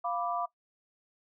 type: chord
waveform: sine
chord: B diminished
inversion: second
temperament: equal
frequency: 698.5 / 987.8 / 1174.7 Hz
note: F5 / B5 / D6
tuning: 0 / 0 / 0 cents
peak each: -33 / -37 / -34 dBFS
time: 0.04-0.46 s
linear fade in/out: 10 ms
effects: noise-tail reverb RT60 0.1 s tail -18 dB re dry